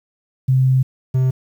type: tone pair in turn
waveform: sine / triangle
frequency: 130.6 / 129.62 Hz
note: C3 / C3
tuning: -3 / -16 cents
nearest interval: unison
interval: 13 cents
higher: first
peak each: -11 dBFS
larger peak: neither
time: 0.48-0.83 / 1.14-1.31 s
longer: first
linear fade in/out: 10 ms
effects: 8-bit